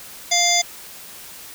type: harmonic tone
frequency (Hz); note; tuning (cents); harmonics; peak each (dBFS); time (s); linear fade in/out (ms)
698.5; F5; 0; 1 / 3 / 5 / 7 / 9 / 10; -22 / -22 / -22 / -22 / -22 / -22; 0.31-0.62; 10
effects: white hiss -39 dBFS RMS until 1.54 s